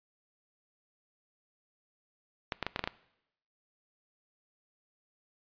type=clicks; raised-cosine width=0.3 ms; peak=-15 dBFS; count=7; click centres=2.522 / 2.627 / 2.666 / 2.761 / 2.793 / 2.84 / 2.875 s; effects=noise-tail reverb RT60 0.8 s tail -20 dB re dry + resampled to 11025 Hz